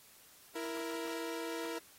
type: tone pair together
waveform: sawtooth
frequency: 330.9 / 468.4 Hz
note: E4 / A#4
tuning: +7 / +8 cents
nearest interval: tritone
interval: 601 cents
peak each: -36 / -37 dBFS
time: 0.55-1.79 s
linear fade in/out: 10 ms
effects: white hiss -60 dBFS RMS until 1.98 s + AAC 48 kbps